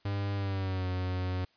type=tone with pitch glide; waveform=45% pulse; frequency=100.1 to 91.79 Hz; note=G2 to F#2; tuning=+37 to -13 cents; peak=-30 dBFS; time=0.05-1.45 s; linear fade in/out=5 ms; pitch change=-150 cents; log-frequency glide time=0.35-0.87 s; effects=white hiss -67 dBFS RMS until 1.56 s + resampled to 11025 Hz